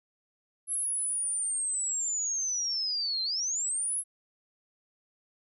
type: linear two-way sweep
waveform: sine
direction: down then up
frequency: 11000 to 4079 to 11000 Hz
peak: -28 dBFS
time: 0.67-4.04 s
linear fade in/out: 50 ms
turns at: 3.23 s
effects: none